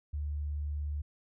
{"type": "tone", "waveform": "sine", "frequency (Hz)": 73.6, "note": "D2", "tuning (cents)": 4, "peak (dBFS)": -32, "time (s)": [0.13, 1.02], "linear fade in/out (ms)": 10, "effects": []}